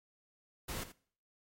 pink noise with echo, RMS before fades -40 dBFS, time 0.68-0.84 s, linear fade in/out 10 ms, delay 82 ms, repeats 1, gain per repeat -13 dB, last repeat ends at 0.922 s, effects noise-tail reverb RT60 0.5 s tail -21 dB re dry + MP3 64 kbps

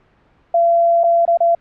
sine tone with dropouts, 680 Hz, F5, 46 cents flat, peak -10 dBFS, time 0.54-1.55 s, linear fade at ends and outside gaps 5 ms, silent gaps 1.035-1.039 / 1.253-1.277 / 1.373-1.404 s, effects pink hiss -55 dBFS RMS until 1.6 s + low-pass 2000 Hz 12 dB/octave

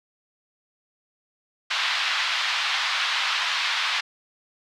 white band-pass noise, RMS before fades -25 dBFS, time 1.7-4.01 s, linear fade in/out 10 ms, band 940 to 4000 Hz, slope 24 dB/octave, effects none

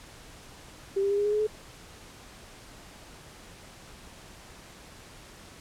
sine tone with pitch steps, 392 / 397.9 / 404 / 410.1 / 416.3 / 422.6 / 429 Hz, G4 / G4 / G#4 / G#4 / G#4 / G#4 / A4, 0 / +26 / -48 / -22 / +4 / +30 / -44 cents, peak -23 dBFS, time 0.96-1.471 s, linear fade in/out 10 ms, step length 73 ms, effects pink hiss -49 dBFS RMS until 5.6 s + low-pass 10000 Hz 12 dB/octave

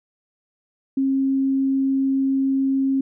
sine tone, 269.3 Hz, C#4, 50 cents flat, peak -17 dBFS, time 0.97-3.01 s, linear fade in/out 5 ms, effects none

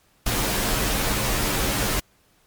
pink noise with comb filter, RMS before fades -23 dBFS, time 0.26-2 s, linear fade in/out 5 ms, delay 12 ms, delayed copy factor -0.95, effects pink hiss -61 dBFS RMS until 2.46 s + MP3 96 kbps

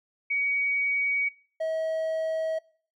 sine / triangle tone pair in turn, 2255 / 640.9 Hz, C#7 / E5, +29 / -49 cents, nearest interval octave + minor seventh, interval 2178 cents, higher first, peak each -24 dBFS, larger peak neither, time 0.3-1.29 / 1.6-2.59 s, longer neither, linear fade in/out 10 ms, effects noise-tail reverb RT60 0.5 s tail -22 dB re dry

